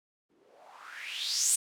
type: noise with low-pass filter sweep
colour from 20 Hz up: violet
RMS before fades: -34 dBFS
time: 0.29-1.56 s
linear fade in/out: 10 ms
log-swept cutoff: 270 to 9000 Hz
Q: 4.9
effects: none